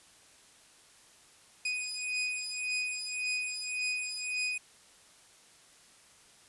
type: beating tone pair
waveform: sawtooth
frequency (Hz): 2489 / 2490.8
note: D#7 / D#7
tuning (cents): 0 / +1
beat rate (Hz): 1.8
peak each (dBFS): -32 / -32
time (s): 1.65-4.58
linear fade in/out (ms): 5
effects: white hiss -59 dBFS RMS until 6.48 s + resampled to 24000 Hz